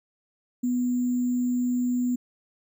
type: tone with sample-and-hold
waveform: sine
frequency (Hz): 246.9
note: B3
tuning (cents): 0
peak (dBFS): -22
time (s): 0.63-2.16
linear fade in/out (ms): 10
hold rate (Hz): 7350
effects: none